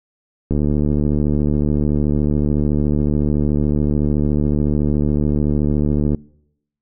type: click train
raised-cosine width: 3 ms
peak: -6 dBFS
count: 417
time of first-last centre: 0.51-6.147 s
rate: 73.8 Hz
effects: noise-tail reverb RT60 0.8 s tail -24 dB re dry